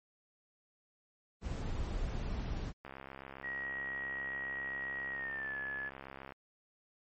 brown noise, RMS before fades -37 dBFS, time 1.41-2.73 s, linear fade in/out 50 ms
click train, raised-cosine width 0.5 ms, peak -31 dBFS, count 235, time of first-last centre 2.85-6.322 s, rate 67.4 Hz
sine tone with pitch glide, 1900 to 1712.4 Hz, A#6 to A6, +33 to -47 cents, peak -37 dBFS, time 3.43-5.9 s, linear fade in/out 20 ms, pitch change -180 cents, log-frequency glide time 5.11-5.57 s
effects MP3 32 kbps

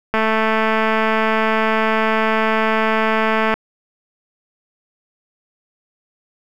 click train, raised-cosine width 0.5 ms, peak -3 dBFS, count 749, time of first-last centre 0.14-3.54 s, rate 220 Hz, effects 7-bit

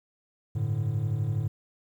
triangle chord, G suspended second, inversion none, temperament equal, 98 / 110 / 146.83 Hz, G2 / A2 / D3, 0 / 0 / 0 cents, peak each -31 / -25 / -29 dBFS, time 0.55-1.48 s, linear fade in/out 10 ms, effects tanh soft clip ceiling -16 dBFS + 10-bit

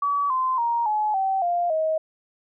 sine tone with pitch steps, 1141 / 1034.3 / 937.5 / 849.9 / 770.4 / 698.3 / 633 Hz, C#6 / C6 / A#5 / G#5 / G5 / F5 / D#5, +50 / -20 / +10 / +40 / -30 / 0 / +30 cents, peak -20 dBFS, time 0.02-1.98 s, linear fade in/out 5 ms, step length 280 ms, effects none

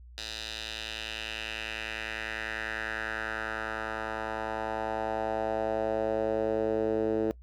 10% pulse tone with band-pass filter sweep, 110 Hz, A2, in tune, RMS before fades -32 dBFS, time 0.18-7.31 s, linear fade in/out 0 ms, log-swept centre 4200 to 390 Hz, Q 2.4, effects noise-tail reverb RT60 0.1 s tail -22 dB re dry + added 60 Hz sine -47 dBFS peak until 7.42 s

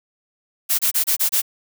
blue noise bursts, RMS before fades -18 dBFS, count 6, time 0.69-1.419 s, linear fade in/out 20 ms, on 99 ms, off 27 ms, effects none

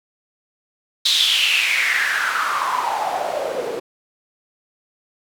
white noise with band-pass filter sweep, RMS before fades -20 dBFS, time 1.05-3.8 s, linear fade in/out 10 ms, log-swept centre 3900 to 430 Hz, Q 6.4, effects none

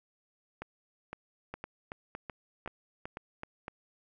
two click trains, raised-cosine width 0.5 ms, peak -24 / -24 dBFS, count 6 / 7, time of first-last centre 1.54-3.434 / 0.62-3.681 s, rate 2.64 / 1.96 Hz, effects none

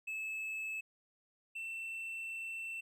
triangle tone pair in turn, 2604 / 2683 Hz, E7 / E7, -22 / +30 cents, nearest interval minor second, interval 52 cents, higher second, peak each -36 / -38 dBFS, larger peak first, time 0.07-0.81 / 1.55-2.81 s, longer second, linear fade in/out 10 ms, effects none

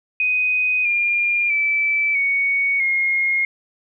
sine tone with pitch steps, 2500 / 2406 / 2316 / 2230 / 2146 Hz, D#7 / D7 / D7 / C#7 / C7, +8 / +41 / -25 / +10 / +43 cents, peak -16 dBFS, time 0.2-3.45 s, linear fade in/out 2 ms, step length 650 ms, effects none

